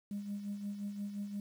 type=tone with tremolo; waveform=sine; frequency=203 Hz; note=G#3; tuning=39 cents flat; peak=-34 dBFS; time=0.11-1.4 s; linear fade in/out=2 ms; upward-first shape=sine; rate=5.7 Hz; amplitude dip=60%; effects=tanh soft clip ceiling -33 dBFS + 10-bit